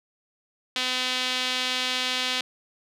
sawtooth tone with band-pass filter, 254.2 Hz, C4, 50 cents flat, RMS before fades -27 dBFS, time 0.76-2.41 s, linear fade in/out 2 ms, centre 3500 Hz, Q 2, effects none

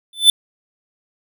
square tone with exponential growth, 3520 Hz, A7, in tune, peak -3 dBFS, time 0.13-0.3 s, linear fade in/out 2 ms, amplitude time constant 35 ms, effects none

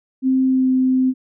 sine tone with pitch glide, 261.6 to 258.6 Hz, C4 to C4, 0 to -20 cents, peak -13 dBFS, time 0.22-1.14 s, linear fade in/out 50 ms, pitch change -20 cents, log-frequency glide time 0.45-0.7 s, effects none

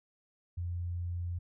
sine tone, 87.31 Hz, F2, in tune, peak -33 dBFS, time 0.57-1.39 s, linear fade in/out 10 ms, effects none

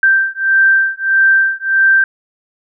sine beating tone pair, 1567 / 1568.6 Hz, G6 / G6, -1 / +1 cents, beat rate 1.6 Hz, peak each -12 dBFS, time 0.03-2.04 s, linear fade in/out 2 ms, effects none

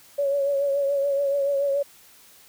sine tone with vibrato, 560 Hz, C#5, 18 cents sharp, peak -20 dBFS, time 0.18-1.83 s, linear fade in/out 10 ms, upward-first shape triangle, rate 7 Hz, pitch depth 44 cents each way, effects white hiss -52 dBFS RMS until 2.48 s

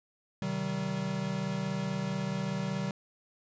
square chord, C minor, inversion none, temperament equal with one note detuned, 130.81 / 155.56 / 191.74 Hz, C3 / Eb3 / G3, 0 / 0 / -38 cents, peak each -39 / -37 / -34 dBFS, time 0.42-2.91 s, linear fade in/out 2 ms, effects resampled to 16000 Hz

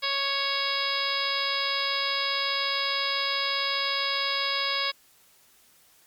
harmonic tone, 554.4 Hz, C#5, in tune, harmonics 1 / 2 / 3 / 4 / 5 / 6 / 7 / 8 / 9, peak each -37 / -32 / -35 / -32 / -36 / -33 / -32 / -36 / -32 dBFS, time 0.02-4.92 s, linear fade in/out 20 ms, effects white hiss -59 dBFS RMS until 6.06 s + MP3 96 kbps

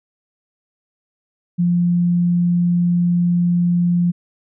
sine tone, 174.61 Hz, F3, in tune, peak -13 dBFS, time 1.58-4.12 s, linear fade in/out 20 ms, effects none

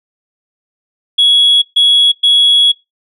sine tone bursts at uneven times, 3348 Hz, G#7, 13 cents sharp, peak -4 dBFS, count 3, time 1.18-1.62 / 1.76-2.12 / 2.23-2.72 s, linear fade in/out 10 ms, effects noise-tail reverb RT60 0.2 s tail -21 dB re dry + tanh soft clip ceiling -3 dBFS

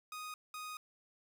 sawtooth tone bursts at uneven times, 1244.5 Hz, D#6, in tune, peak -39 dBFS, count 2, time 0.12-0.34 / 0.54-0.77 s, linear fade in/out 2 ms, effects none

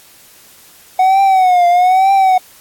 triangle tone with vibrato, 740 Hz, F#5, in tune, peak -5 dBFS, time 0.99-2.38 s, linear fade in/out 5 ms, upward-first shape triangle, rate 1.1 Hz, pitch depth 110 cents each way, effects white hiss -43 dBFS RMS until 2.6 s + AAC 64 kbps

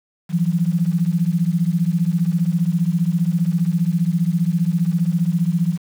sine beating tone pair, 164.81 / 179.81 Hz, E3 / F#3, 0 / -49 cents, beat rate 15 Hz, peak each -18 / -19 dBFS, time 0.29-5.78 s, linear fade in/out 50 ms, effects 7-bit

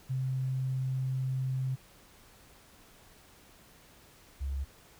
sine tone pair in turn, 130.9 / 68.43 Hz, C3 / C#2, +1 / -22 cents, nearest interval major seventh, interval 1123 cents, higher first, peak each -29 / -31 dBFS, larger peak first, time 0.09-1.76 / 4.4-4.65 s, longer first, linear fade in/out 20 ms, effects pink hiss -58 dBFS RMS until 4.99 s

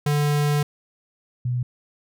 square / sine tone pair in turn, 146.83 / 123.47 Hz, D3 / B2, 0 / 0 cents, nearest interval minor third, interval 300 cents, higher first, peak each -19 / -21 dBFS, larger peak first, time 0.06-0.63 / 1.45-1.63 s, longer first, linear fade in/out 5 ms, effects none

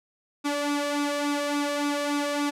sawtooth tone with flanger, 289.5 Hz, D4, 25 cents flat, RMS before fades -27 dBFS, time 0.44-2.51 s, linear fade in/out 20 ms, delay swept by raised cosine 0.8 to 1.8 ms, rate 3.5 Hz, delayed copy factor +0.6, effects low-pass 10000 Hz 12 dB/octave

